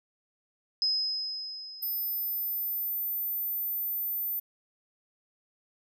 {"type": "tone with exponential decay", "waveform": "sine", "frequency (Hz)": 5080, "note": "D#8", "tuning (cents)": 35, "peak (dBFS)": -23, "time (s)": [0.82, 2.89], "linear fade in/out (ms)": 1, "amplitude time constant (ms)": 450}
{"type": "tone", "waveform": "sine", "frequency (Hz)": 14080, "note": "A9", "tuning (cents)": 0, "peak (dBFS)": -29, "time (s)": [1.82, 4.4], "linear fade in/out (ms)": 10}
{"effects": []}